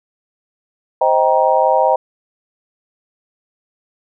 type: chord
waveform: sine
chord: C minor seventh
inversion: none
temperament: just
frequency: 523.3 / 627.9 / 784.9 / 941.9 Hz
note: C5 / Eb5 / G5 / Bb5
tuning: 0 / +16 / +2 / +18 cents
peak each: -16 dBFS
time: 1.01-1.96 s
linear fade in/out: 5 ms
effects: none